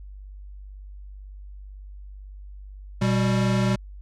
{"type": "tone pair together", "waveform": "square", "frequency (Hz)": [122.42, 196], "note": ["B2", "G3"], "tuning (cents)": [-15, 0], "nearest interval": "minor sixth", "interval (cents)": 815, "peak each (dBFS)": [-23, -23], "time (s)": [3.01, 3.76], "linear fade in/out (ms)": 10, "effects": ["added 49 Hz sine -38 dBFS peak until 4.01 s", "low-pass 7000 Hz 12 dB/octave"]}